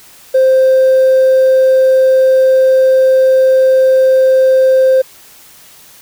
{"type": "tone with hard clipping", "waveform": "triangle", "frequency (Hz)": 523.3, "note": "C5", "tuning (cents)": 0, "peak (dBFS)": -5, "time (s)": [0.34, 5.02], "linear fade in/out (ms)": 10, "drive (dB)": 2, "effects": ["white hiss -40 dBFS RMS until 6.01 s"]}